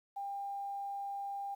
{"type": "tone with quantisation", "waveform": "sine", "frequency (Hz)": 798, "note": "G5", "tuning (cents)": 31, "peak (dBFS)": -37, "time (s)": [0.16, 1.55], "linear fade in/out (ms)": 10, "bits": 11, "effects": []}